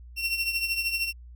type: tone with tremolo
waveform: 30% pulse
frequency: 2723 Hz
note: F7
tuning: 44 cents flat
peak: -20 dBFS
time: 0.16-1.13 s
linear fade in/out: 50 ms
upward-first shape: triangle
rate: 13 Hz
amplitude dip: 70%
effects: added 60 Hz sine -43 dBFS peak until 1.35 s